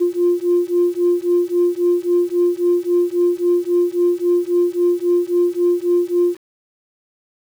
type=beating tone pair; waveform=sine; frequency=349.2 / 352.9 Hz; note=F4 / F4; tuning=0 / +18 cents; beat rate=3.7 Hz; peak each=-16 dBFS; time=0-6.37 s; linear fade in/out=20 ms; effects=tanh soft clip ceiling -7 dBFS + 7-bit